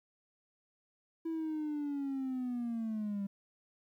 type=linear sweep; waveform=triangle; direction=down; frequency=329.6 to 196 Hz; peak=-31 dBFS; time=1.25-3.27 s; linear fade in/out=10 ms; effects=tanh soft clip ceiling -29 dBFS + 12-bit